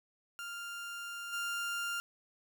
30% pulse tone with level steps, 1397 Hz, F6, in tune, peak -38 / -32 dBFS, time 0.39-2 s, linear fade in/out 0 ms, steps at 1.32 s, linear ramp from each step 20 ms, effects none

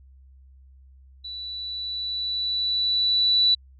sine tone with level ramp, 3956 Hz, B7, 2 cents sharp, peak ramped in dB -33 to -15 dBFS, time 1.24-3.55 s, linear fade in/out 10 ms, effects added 66 Hz sine -48 dBFS peak until 3.79 s

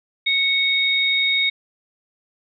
sine tone pair together, 2217 / 3729 Hz, C#7 / A#7, 0 / 0 cents, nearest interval major sixth, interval 900 cents, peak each -19 dBFS, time 0.26-1.5 s, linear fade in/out 10 ms, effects none

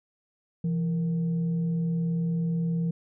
sine tone with frequency modulation, 167.8 Hz, E3, 31 cents sharp, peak -24 dBFS, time 0.64-2.91 s, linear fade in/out 5 ms, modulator 297 Hz, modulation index 0.26, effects none

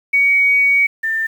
sine tone pair in turn, 2249 / 1791.2 Hz, C#7 / A6, +24 / +30 cents, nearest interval major third, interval 394 cents, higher first, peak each -10 / -16 dBFS, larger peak first, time 0.13-0.87 / 1.03-1.27 s, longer first, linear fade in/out 10 ms, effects 7-bit

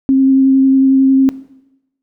sine tone with vibrato, 267.2 Hz, C4, 36 cents sharp, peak -7 dBFS, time 0.09-1.29 s, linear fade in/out 0 ms, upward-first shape sine, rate 11 Hz, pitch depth 11 cents each way, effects noise-tail reverb RT60 0.9 s tail -17 dB re dry

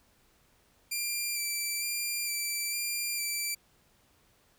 10% pulse tone with vibrato, 2362 Hz, D7, 9 cents sharp, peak -22 dBFS, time 0.91-3.55 s, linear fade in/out 10 ms, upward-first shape square, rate 1.1 Hz, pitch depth 19 cents each way, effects pink hiss -66 dBFS RMS until 4.58 s

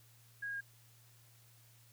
sine tone with pitch steps, 1645 / 1633.6 / 1622.4 Hz, G#6 / G#6 / G#6, -17 / -29 / -41 cents, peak -38 dBFS, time 0.42-0.609 s, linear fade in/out 10 ms, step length 63 ms, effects added 116 Hz sine -63 dBFS peak until 1.92 s + white hiss -66 dBFS RMS until 1.92 s

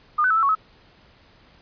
sine tone with pitch steps, 1217 / 1505 / 1304 / 1326 / 1113 / 1285 Hz, D#6 / F#6 / E6 / E6 / C#6 / E6, -39 / +29 / -19 / +10 / +7 / -45 cents, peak -16 dBFS, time 0.18-0.552 s, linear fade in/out 10 ms, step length 62 ms, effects pink hiss -54 dBFS RMS until 1.61 s + resampled to 11025 Hz

